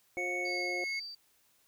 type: harmonic tone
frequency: 178.2 Hz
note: F3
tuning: 35 cents sharp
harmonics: 2 / 3 / 4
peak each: -39 / -41 / -42 dBFS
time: 0.17-0.84 s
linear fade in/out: 0 ms
type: tone with pitch glide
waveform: triangle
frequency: 2217 to 2181 Hz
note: C#7 to C#7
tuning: 0 to -29 cents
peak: -32 dBFS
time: 0.17-1 s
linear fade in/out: 10 ms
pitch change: -29 cents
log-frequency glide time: 0.4-0.59 s
type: tone with tremolo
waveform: sine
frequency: 4647 Hz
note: D8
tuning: 19 cents flat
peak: -39 dBFS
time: 0.45-1.15 s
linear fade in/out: 5 ms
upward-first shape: sine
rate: 2.3 Hz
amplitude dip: 55%
effects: white hiss -69 dBFS RMS until 1.67 s